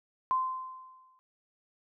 sine tone with exponential decay, 1036 Hz, C6, 17 cents flat, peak -23 dBFS, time 0.31-1.19 s, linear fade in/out 0 ms, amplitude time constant 190 ms, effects none

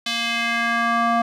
square tone with band-pass filter sweep, 233.1 Hz, A#3, in tune, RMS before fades -21 dBFS, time 0.06-1.22 s, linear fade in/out 5 ms, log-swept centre 3600 to 900 Hz, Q 1.9, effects none

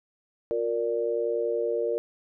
sine chord, Bb major, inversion second, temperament equal with one note detuned, 355.9 / 466.2 / 587.3 Hz, F4 / Bb4 / D5, +33 / 0 / 0 cents, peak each -32 / -26 / -31 dBFS, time 0.51-1.98 s, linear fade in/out 0 ms, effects none

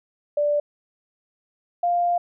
sine tone pair in turn, 587 / 699.5 Hz, D5 / F5, -1 / +3 cents, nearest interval minor third, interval 304 cents, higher second, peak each -18 dBFS, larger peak neither, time 0.37-0.6 / 1.83-2.18 s, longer second, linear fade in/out 5 ms, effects none

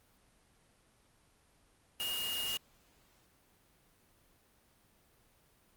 sine tone in noise, 2855 Hz, F7, 37 cents sharp, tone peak -35 dBFS, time 2-2.57 s, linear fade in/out 0 ms, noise white, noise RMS -40 dBFS, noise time 2-2.57 s, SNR +2 dB, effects pink hiss -68 dBFS RMS until 5.76 s + Opus 32 kbps

